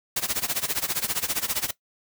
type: noise with tremolo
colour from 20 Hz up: white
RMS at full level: -24 dBFS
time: 0.16-1.71 s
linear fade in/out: 5 ms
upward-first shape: sine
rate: 15 Hz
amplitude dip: 90%
effects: noise-tail reverb RT60 0.1 s tail -18 dB re dry